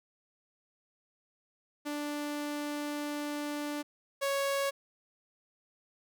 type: tone pair in turn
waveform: sawtooth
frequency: 293.7 / 554.4 Hz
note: D4 / C#5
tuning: 0 / 0 cents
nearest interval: major seventh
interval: 1100 cents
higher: second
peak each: -30 / -25 dBFS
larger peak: second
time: 1.85-3.83 / 4.21-4.71 s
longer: first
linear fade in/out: 20 ms
effects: none